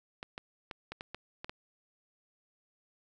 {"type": "clicks", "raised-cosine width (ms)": 0.3, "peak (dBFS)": -24, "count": 8, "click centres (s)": [0.229, 0.379, 0.712, 0.92, 1.009, 1.146, 1.445, 1.495], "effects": []}